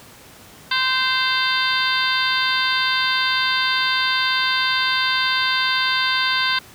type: harmonic tone with a mistuned harmonic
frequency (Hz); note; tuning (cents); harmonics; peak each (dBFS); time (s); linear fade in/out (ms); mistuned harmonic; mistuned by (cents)
518; C5; -17; 2 / 3 / 4 / 5 / 6 / 7 / 8 / 9; -24 / -22 / -26 / -29 / -29 / -24 / -29 / -27; 0.71-6.59; 5; 5; +48
effects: pink hiss -44 dBFS RMS until 6.74 s + high-pass 80 Hz 12 dB/octave